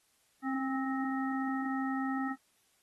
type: harmonic tone with a mistuned harmonic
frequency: 266.7 Hz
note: C4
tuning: 33 cents sharp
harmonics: 1 / 3 / 5 / 7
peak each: -32 / -39 / -40 / -42 dBFS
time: 0.42-2.36 s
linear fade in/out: 50 ms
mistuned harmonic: 5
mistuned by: -42 cents
effects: white hiss -71 dBFS RMS until 2.82 s + AAC 32 kbps